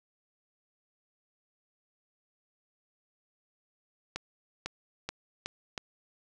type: accelerating click train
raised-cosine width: 0.2 ms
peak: -17 dBFS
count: 5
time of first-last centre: 4.16-5.778 s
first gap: 500 ms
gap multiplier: 0.86
effects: none